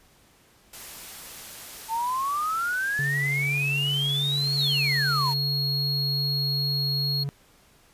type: noise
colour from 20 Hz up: white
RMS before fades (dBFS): -41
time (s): 0.73-5.34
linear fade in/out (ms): 5
type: exponential two-way sweep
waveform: sine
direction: up then down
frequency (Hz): 880 to 4389 to 880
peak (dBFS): -24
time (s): 1.88-5.34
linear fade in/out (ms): 50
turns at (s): 4.55
type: tone with vibrato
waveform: triangle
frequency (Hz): 141.1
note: C#3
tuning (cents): +31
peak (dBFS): -25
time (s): 2.99-7.29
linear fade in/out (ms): 0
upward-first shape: sine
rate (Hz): 2.5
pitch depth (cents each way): 9
type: tone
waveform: triangle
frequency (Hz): 4300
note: C8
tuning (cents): +47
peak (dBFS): -24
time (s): 4.58-7.24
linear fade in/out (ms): 10
effects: pink hiss -58 dBFS RMS until 7.93 s + resampled to 32000 Hz